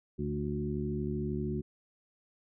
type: harmonic tone with a mistuned harmonic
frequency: 72.9 Hz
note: D2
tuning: 12 cents flat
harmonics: 1 / 2 / 3 / 4 / 5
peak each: -39 / -36 / -36 / -43 / -37 dBFS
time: 0.18-1.62 s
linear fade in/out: 20 ms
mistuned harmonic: 4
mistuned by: +20 cents
effects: none